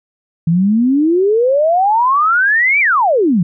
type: exponential two-way sweep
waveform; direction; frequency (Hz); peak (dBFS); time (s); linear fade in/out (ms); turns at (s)
sine; up then down; 159.7 to 2381 to 159.7; -9; 0.47-3.43; 5; 2.8
effects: none